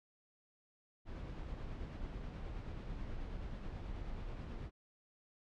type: noise with tremolo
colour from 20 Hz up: brown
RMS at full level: -43 dBFS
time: 1.05-4.71 s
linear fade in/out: 50 ms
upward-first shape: sine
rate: 9.3 Hz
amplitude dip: 25%
effects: low-pass 4000 Hz 12 dB/octave